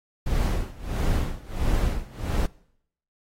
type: noise with tremolo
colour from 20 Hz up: brown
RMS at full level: -22 dBFS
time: 0.26-2.46 s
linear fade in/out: 5 ms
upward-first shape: sine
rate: 1.5 Hz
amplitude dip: 90%
effects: noise-tail reverb RT60 0.7 s tail -22 dB re dry + AAC 48 kbps